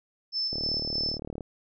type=tone with tremolo; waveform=sine; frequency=5274 Hz; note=E8; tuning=in tune; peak=-26 dBFS; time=0.32-1.19 s; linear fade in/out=50 ms; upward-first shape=square; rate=3.2 Hz; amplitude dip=35%
type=click train; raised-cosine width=2 ms; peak=-23 dBFS; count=34; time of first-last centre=0.53-1.408 s; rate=37.6 Hz
effects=none